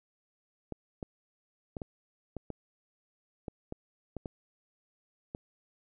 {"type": "clicks", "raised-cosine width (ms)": 2, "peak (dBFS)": -24, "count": 11, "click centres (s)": [0.723, 1.028, 1.768, 1.818, 2.367, 2.503, 3.482, 3.724, 4.167, 4.258, 5.349], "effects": []}